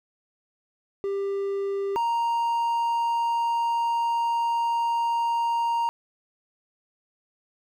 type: tone pair in turn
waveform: triangle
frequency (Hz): 396 / 932.6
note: G4 / A#5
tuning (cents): +18 / +1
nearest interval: octave + minor third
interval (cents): 1483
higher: second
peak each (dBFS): -23 / -20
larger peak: second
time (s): 1.04-1.96 / 1.96-5.89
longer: second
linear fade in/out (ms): 0
effects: none